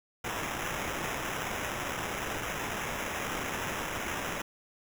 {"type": "noise with sample-and-hold", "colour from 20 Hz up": "violet", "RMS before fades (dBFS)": -35, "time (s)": [0.24, 4.42], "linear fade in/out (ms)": 5, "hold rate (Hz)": 4410, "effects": []}